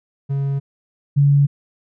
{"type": "tone pair in turn", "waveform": ["triangle", "sine"], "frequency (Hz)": [138.59, 141.99], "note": ["C#3", "C#3"], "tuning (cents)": [0, 42], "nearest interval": "unison", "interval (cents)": 42, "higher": "second", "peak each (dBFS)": [-16, -10], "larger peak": "second", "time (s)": [[0.29, 0.6], [1.16, 1.47]], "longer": "neither", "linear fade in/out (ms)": 20, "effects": []}